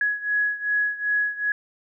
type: beating tone pair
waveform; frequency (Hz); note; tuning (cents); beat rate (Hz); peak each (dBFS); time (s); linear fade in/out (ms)
sine; 1676 / 1678.6; G#6 / G#6; +15 / +18; 2.6; -23 / -26; 0.01-1.52; 2
effects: none